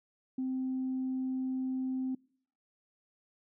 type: tone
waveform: sine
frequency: 259.9 Hz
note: C4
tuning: 11 cents flat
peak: -30 dBFS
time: 0.38-2.15 s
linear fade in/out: 5 ms
effects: noise-tail reverb RT60 0.6 s tail -26 dB re dry + tanh soft clip ceiling -27 dBFS